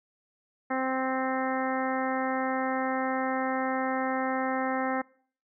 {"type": "harmonic tone", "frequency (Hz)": 261.6, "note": "C4", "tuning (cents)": 0, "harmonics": [1, 2, 3, 4, 5, 6, 7, 8], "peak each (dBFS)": [-31, -33, -32, -37, -36, -41, -37, -42], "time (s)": [0.7, 5.02], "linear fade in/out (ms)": 10, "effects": ["noise-tail reverb RT60 0.5 s tail -23 dB re dry"]}